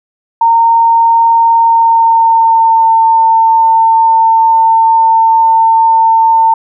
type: tone with pitch glide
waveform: sine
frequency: 919 to 901.1 Hz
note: A#5 to A5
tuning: -25 to +41 cents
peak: -4 dBFS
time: 0.41-6.54 s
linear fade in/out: 5 ms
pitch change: -34 cents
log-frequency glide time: 1.55-2.94 s
effects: none